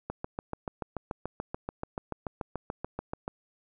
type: click train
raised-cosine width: 1 ms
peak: -19 dBFS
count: 23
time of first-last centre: 0.1-3.279 s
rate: 6.92 Hz
effects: none

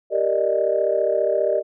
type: chord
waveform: sine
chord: Eb major seventh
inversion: first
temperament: equal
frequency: 392 / 466.2 / 587.3 / 622.3 Hz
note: G4 / Bb4 / D5 / Eb5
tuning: 0 / 0 / 0 / 0 cents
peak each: -24 / -24 / -22 / -21 dBFS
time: 0.1-1.63 s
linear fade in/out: 50 ms
effects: tanh soft clip ceiling -7 dBFS

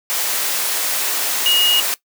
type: tone in noise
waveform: sine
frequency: 2871 Hz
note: F7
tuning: 47 cents sharp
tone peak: -12 dBFS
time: 1.46-1.8 s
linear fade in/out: 0 ms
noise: white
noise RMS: -20 dBFS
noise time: 0.1-1.94 s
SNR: +5 dB
effects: noise-tail reverb RT60 0.1 s tail -18 dB re dry + high-pass 400 Hz 12 dB/octave

